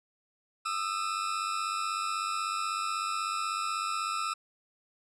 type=tone pair together; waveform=40% pulse; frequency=1229 / 1325.2 Hz; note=D#6 / E6; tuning=-22 / +9 cents; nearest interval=minor second; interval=131 cents; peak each=-34 / -31 dBFS; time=0.65-4.34 s; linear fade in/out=10 ms; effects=resampled to 24000 Hz